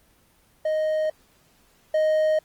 triangle tone pair in turn, 622.3 / 622.3 Hz, D#5 / D#5, 0 / 0 cents, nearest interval unison, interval 0 cents, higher neither, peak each -19 / -16 dBFS, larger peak second, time 0.65-1.1 / 1.94-2.39 s, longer neither, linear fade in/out 5 ms, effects pink hiss -60 dBFS RMS until 2.44 s + Opus 24 kbps

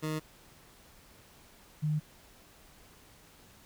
20% pulse / sine tone pair in turn, 155.56 / 152.18 Hz, D#3 / D#3, 0 / -38 cents, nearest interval unison, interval 38 cents, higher first, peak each -27 dBFS, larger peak neither, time 0.02-0.2 / 1.82-2 s, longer neither, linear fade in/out 20 ms, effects pink hiss -58 dBFS RMS until 3.65 s

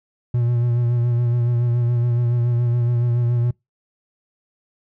triangle tone with vibrato, 120 Hz, B2, 49 cents flat, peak -14 dBFS, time 0.34-3.51 s, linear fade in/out 5 ms, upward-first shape sine, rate 7.1 Hz, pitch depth 30 cents each way, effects noise-tail reverb RT60 0.2 s tail -26 dB re dry

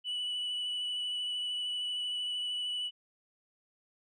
sine tone with vibrato, 2960 Hz, F#7, in tune, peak -30 dBFS, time 0.04-2.91 s, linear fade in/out 50 ms, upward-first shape triangle, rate 13 Hz, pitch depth 18 cents each way, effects tanh soft clip ceiling -31 dBFS

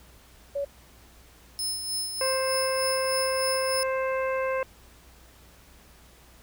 sine tone, 564 Hz, C#5, 30 cents sharp, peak -26 dBFS, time 0.55-0.65 s, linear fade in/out 10 ms
25% pulse tone with tremolo, 5220 Hz, E8, 18 cents flat, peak -22 dBFS, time 1.59-3.83 s, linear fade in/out 0 ms, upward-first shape sine, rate 3.3 Hz, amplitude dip 50%
harmonic tone, 526 Hz, C5, 9 cents sharp, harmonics 1 / 2 / 3 / 4 / 5, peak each -26 / -32 / -36 / -38 / -40 dBFS, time 2.21-4.63 s, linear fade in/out 2 ms
effects added 60 Hz sine -55 dBFS peak until 6.42 s + pink hiss -55 dBFS RMS until 6.42 s

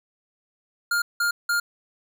square tone bursts, 1409 Hz, F6, 15 cents sharp, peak -21 dBFS, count 3, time 0.91-1.6 s, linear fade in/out 5 ms, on 110 ms, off 180 ms, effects none

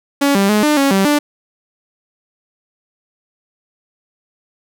sawtooth tone with pitch steps, 281.4 / 197.3 / 211.1 / 299.9 / 276.2 / 194 / 293.7 Hz, C#4 / G3 / G#3 / D4 / C#4 / G3 / D4, +26 / +11 / +29 / +36 / -6 / -18 / 0 cents, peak -7 dBFS, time 0.21-1.19 s, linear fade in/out 10 ms, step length 140 ms, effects none

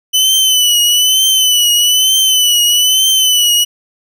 sawtooth tone with vibrato, 3000 Hz, F#7, 23 cents sharp, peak -5 dBFS, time 0.13-3.65 s, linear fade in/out 20 ms, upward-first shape triangle, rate 1.1 Hz, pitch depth 71 cents each way, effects none

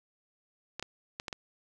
clicks, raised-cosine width 0.2 ms, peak -19 dBFS, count 5, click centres 0.796 / 0.826 / 1.199 / 1.282 / 1.328 s, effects none

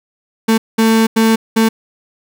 35% pulse tone bursts at uneven times, 223.6 Hz, A3, 28 cents sharp, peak -7 dBFS, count 4, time 0.48-0.58 / 0.78-1.07 / 1.16-1.36 / 1.56-1.69 s, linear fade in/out 10 ms, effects none

